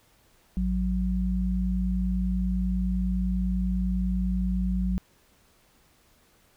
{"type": "tone pair together", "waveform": "sine", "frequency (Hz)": [55, 185], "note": ["A1", "F#3"], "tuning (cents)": [0, 0], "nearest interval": "octave + major sixth", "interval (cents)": 2100, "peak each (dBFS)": -26, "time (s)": [0.57, 4.98], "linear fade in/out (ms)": 0, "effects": ["pink hiss -62 dBFS RMS until 6.56 s"]}